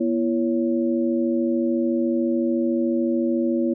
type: tone cluster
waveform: sine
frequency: 241.8 / 335.6 / 555 Hz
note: B3 / E4 / C#5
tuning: -36 / +31 / +2 cents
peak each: -22 / -22 / -28 dBFS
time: 0-3.74 s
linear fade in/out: 10 ms
effects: none

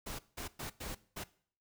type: noise bursts at uneven times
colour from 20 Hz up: pink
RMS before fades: -42 dBFS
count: 5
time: 0.06-0.19 / 0.37-0.48 / 0.59-0.7 / 0.8-0.95 / 1.16-1.24 s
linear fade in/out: 10 ms
effects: noise-tail reverb RT60 0.5 s tail -19 dB re dry

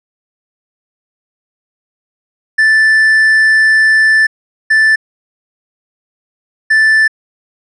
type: tone bursts at uneven times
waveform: triangle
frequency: 1760 Hz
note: A6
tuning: in tune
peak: -4 dBFS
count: 3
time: 2.58-4.27 / 4.7-4.96 / 6.7-7.08 s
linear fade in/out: 10 ms
effects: resampled to 24000 Hz

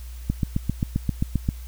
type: click train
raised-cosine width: 5 ms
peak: -9 dBFS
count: 10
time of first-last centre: 0.3-1.489 s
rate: 7.57 Hz
effects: added 60 Hz sine -34 dBFS peak until 1.67 s + white hiss -50 dBFS RMS until 1.67 s

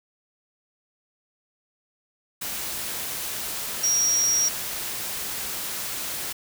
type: tone in noise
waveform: sine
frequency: 5670 Hz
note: F8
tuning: 25 cents sharp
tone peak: -19 dBFS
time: 3.83-4.49 s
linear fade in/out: 10 ms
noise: white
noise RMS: -31 dBFS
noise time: 2.41-6.33 s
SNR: +9 dB
effects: none

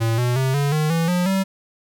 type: tone with pitch steps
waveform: square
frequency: 113.7 / 122.57 / 132.12 / 142.43 / 153.53 / 165.51 / 178.41 / 192.33 Hz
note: A#2 / B2 / C3 / C#3 / D#3 / E3 / F3 / G3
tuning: -43 / -13 / +17 / +47 / -23 / +7 / +37 / -33 cents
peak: -18 dBFS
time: 0-1.44 s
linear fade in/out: 20 ms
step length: 180 ms
effects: none

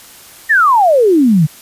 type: exponential sweep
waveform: sine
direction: down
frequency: 1892 to 143.3 Hz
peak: -6 dBFS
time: 0.49-1.47 s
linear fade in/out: 20 ms
effects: white hiss -38 dBFS RMS until 1.61 s + resampled to 32000 Hz

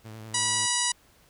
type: tone with vibrato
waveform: sawtooth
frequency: 109.9 Hz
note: A2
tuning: 2 cents flat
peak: -36 dBFS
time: 0.04-0.67 s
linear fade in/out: 20 ms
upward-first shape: sine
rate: 10 Hz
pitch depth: 40 cents each way
type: harmonic tone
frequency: 972 Hz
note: B5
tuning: 28 cents flat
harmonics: 1 / 2 / 3 / 4 / 5 / 6 / 7 / 8 / 9 / 10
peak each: -33 / -33 / -33 / -33 / -33 / -33 / -33 / -33 / -33 / -33 dBFS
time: 0.34-0.92 s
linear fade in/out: 5 ms
effects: pink hiss -60 dBFS RMS until 1.29 s

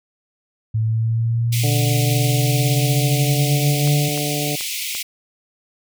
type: exponential sweep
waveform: sine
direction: up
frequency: 110 to 145.9 Hz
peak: -16 dBFS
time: 0.74-4.09 s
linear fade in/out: 10 ms
type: high-pass noise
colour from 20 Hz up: pink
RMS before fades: -26 dBFS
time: 1.52-5.03 s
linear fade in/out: 10 ms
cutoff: 2100 Hz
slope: 96 dB/octave
type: harmonic tone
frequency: 146.83 Hz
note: D3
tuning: in tune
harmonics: 1 / 2 / 3 / 4 / 5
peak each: -24 / -27 / -29 / -30 / -31 dBFS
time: 1.63-4.56 s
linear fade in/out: 10 ms
type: clicks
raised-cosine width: 0.5 ms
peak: -21 dBFS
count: 4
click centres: 3.875 / 4.176 / 4.609 / 4.95 s
effects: none

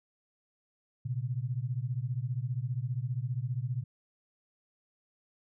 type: beating tone pair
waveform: sine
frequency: 118.3 / 133.3 Hz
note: A#2 / C3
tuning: +26 / +33 cents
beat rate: 15 Hz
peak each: -33 / -34 dBFS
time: 1.05-3.84 s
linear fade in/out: 10 ms
effects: none

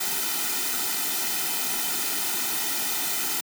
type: noise with comb filter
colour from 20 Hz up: white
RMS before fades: -27 dBFS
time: 0-3.41 s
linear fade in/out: 10 ms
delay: 1.8 ms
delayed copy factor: -0.75
effects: high-pass 200 Hz 12 dB/octave

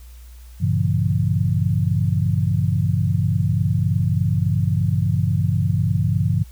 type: chord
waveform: sine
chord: G diminished seventh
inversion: none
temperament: just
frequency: 98 / 117.6 / 141.12 / 169.34 Hz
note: G2 / Bb2 / Db3 / Fb3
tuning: 0 / +16 / +31 / +47 cents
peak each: -20 / -23 / -22 / -23 dBFS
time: 0.6-6.44 s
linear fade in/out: 20 ms
effects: added 60 Hz sine -38 dBFS peak until 6.51 s + white hiss -53 dBFS RMS until 6.51 s

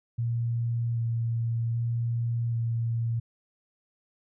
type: tone with vibrato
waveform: sine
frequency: 116.54 Hz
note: A#2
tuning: in tune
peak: -25 dBFS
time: 0.18-3.2 s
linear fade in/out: 10 ms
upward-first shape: square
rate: 0.64 Hz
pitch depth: 12 cents each way
effects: none

